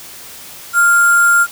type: tone with sample-and-hold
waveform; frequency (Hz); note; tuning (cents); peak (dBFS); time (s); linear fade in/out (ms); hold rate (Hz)
sine; 1396.9; F6; 0; -7; 0.73-1.47; 50; 8820
effects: white hiss -34 dBFS RMS until 1.51 s